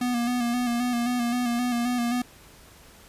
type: tone with vibrato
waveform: square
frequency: 241.9 Hz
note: B3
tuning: 36 cents flat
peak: -24 dBFS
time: 0.01-2.22 s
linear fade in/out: 5 ms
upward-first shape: square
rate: 3.8 Hz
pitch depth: 34 cents each way
effects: pink hiss -51 dBFS RMS until 3.08 s + resampled to 32000 Hz